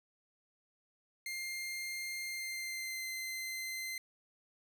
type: tone with pitch glide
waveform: sawtooth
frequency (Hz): 2110 to 2071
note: C7 to C7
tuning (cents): +14 to -18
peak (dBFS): -35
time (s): 1.26-3.98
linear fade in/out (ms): 2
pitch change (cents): -32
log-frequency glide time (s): 2.24-3.07
effects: none